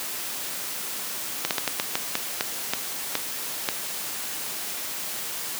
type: slowing click train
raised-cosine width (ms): 0.2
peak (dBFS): -5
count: 11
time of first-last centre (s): 1.45-3.688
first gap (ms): 58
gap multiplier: 1.28
effects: white hiss -32 dBFS RMS until 5.59 s + high-pass 150 Hz 12 dB/octave